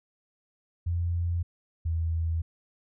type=tone pair in turn; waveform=sine; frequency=86 / 82.08 Hz; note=F2 / E2; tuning=-26 / -7 cents; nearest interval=minor second; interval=81 cents; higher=first; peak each=-25 dBFS; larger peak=neither; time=0.86-1.43 / 1.85-2.42 s; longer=neither; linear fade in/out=10 ms; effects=none